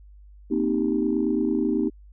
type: chord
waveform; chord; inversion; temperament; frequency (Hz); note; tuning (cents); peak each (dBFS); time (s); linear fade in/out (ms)
sine; C minor seventh; third; equal; 233.1 / 261.6 / 311.1 / 392; Bb3 / C4 / Eb4 / G4; 0 / 0 / 0 / 0; -26 / -26 / -24 / -27; 0.5-1.9; 20
effects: tanh soft clip ceiling -11 dBFS + added 50 Hz sine -45 dBFS peak until 2.12 s